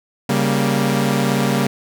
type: chord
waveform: sawtooth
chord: G diminished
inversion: second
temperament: equal with one note detuned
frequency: 138.59 / 196 / 233.9 Hz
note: Db3 / G3 / Bb3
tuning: 0 / 0 / +6 cents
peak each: -16 dBFS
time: 0.29-1.67 s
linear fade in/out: 5 ms
effects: none